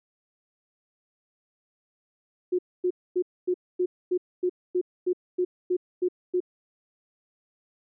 sine tone bursts, 361.5 Hz, F#4, 40 cents flat, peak -21 dBFS, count 13, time 2.52-6.404 s, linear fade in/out 10 ms, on 68 ms, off 250 ms, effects none

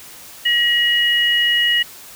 sine tone pair together, 1902.8 / 2900 Hz, A#6 / F#7, +35 / -35 cents, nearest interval perfect fifth, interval 730 cents, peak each -17 / -15 dBFS, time 0.45-1.83 s, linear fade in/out 10 ms, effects white hiss -39 dBFS RMS until 2.15 s

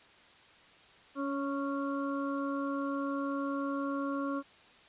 harmonic tone with a mistuned harmonic, 276.8 Hz, C#4, 2 cents flat, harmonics 1 / 2 / 4 / 5, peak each -33 / -39 / -39 / -43 dBFS, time 1.15-4.43 s, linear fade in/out 50 ms, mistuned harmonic 1, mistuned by +18 cents, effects white hiss -58 dBFS RMS until 4.88 s + resampled to 8000 Hz

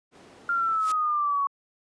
brown noise, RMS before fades -40 dBFS, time 0.11-0.8 s, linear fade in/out 50 ms
sine exponential sweep, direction down, 1400 to 1108.7 Hz, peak -22 dBFS, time 0.49-1.47 s, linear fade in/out 2 ms
white noise with exponential growth, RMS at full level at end -32 dBFS, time 0.72-0.92 s, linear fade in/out 5 ms, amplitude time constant 42 ms
effects high-pass 300 Hz 12 dB/octave + resampled to 22050 Hz

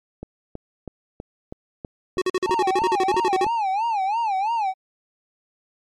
click train, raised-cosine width 2 ms, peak -19 dBFS, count 11, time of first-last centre 0.23-3.466 s, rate 3.09 Hz
square tone bursts, 370 Hz, F#4, in tune, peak -19 dBFS, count 16, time 2.18-3.446 s, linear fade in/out 2 ms, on 36 ms, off 46 ms
triangle tone with vibrato, 842 Hz, G#5, 24 cents sharp, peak -18 dBFS, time 2.45-4.74 s, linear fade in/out 50 ms, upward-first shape sine, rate 3 Hz, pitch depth 190 cents each way
effects low-pass 7000 Hz 12 dB/octave + MP3 64 kbps

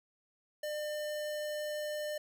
square tone, 601 Hz, D5, 40 cents sharp, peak -36 dBFS, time 0.63-2.18 s, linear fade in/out 5 ms, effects none

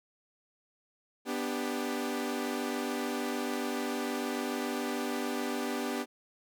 sawtooth chord, G major, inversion first, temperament equal with one note detuned, 246.9 / 293.7 / 394.3 Hz, B3 / D4 / G4, 0 / 0 / +10 cents, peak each -31 / -33 / -33 dBFS, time 1.25-6.06 s, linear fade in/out 50 ms, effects none

